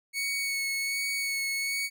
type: tone with vibrato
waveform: sawtooth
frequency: 2217 Hz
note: C#7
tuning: in tune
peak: -25 dBFS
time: 0.13-1.9 s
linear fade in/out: 50 ms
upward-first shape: sine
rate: 1.3 Hz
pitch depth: 17 cents each way
effects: none